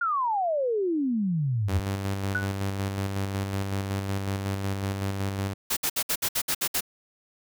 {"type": "exponential sweep", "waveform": "sine", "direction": "down", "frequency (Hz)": [1438, 80.6], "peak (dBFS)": -23, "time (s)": [0.01, 1.8], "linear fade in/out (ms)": 5}
{"type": "tone with tremolo", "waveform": "sawtooth", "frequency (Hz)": 98, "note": "G2", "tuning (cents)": 0, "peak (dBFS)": -22, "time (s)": [1.68, 5.54], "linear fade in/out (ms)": 10, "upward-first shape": "square", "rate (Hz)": 5.4, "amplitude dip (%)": 35}
{"type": "tone with exponential decay", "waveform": "sine", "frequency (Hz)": 1480, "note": "F#6", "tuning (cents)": 0, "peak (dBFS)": -21, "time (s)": [2.35, 2.55], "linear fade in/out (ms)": 2, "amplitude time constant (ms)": 43}
{"type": "noise bursts", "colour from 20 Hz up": "white", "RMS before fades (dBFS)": -26, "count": 9, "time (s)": [5.7, 6.808], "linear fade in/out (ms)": 10, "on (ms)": 68, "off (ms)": 62}
{"effects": []}